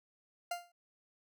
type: tone with exponential decay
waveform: 40% pulse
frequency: 698.5 Hz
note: F5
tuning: in tune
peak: -32 dBFS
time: 0.51-0.72 s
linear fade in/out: 5 ms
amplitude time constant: 44 ms
effects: none